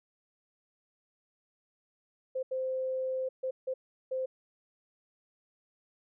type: tone bursts at uneven times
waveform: sine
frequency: 520 Hz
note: C5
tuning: 11 cents flat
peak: -30 dBFS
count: 5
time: 2.35-2.43 / 2.51-3.29 / 3.43-3.51 / 3.67-3.74 / 4.11-4.26 s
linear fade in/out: 10 ms
effects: none